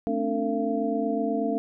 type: tone cluster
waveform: sine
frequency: 220.3 / 265.6 / 293.7 / 452.2 / 680 Hz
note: A3 / C4 / D4 / A4 / F5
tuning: +2 / +26 / 0 / +47 / -46 cents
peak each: -30 dBFS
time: 0.07-1.58 s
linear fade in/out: 0 ms
effects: none